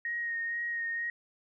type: tone with vibrato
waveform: sine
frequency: 1868 Hz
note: A#6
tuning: 3 cents sharp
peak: -31 dBFS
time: 0.05-1.1 s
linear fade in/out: 2 ms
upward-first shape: sine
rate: 2.1 Hz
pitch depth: 19 cents each way
effects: none